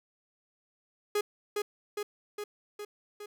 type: tone with echo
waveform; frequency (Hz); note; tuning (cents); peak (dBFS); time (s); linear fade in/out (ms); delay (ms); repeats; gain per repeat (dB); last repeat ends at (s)
45% pulse; 415.3; G#4; 0; -26; 1.15-1.21; 5; 410; 5; -3; 3.26
effects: none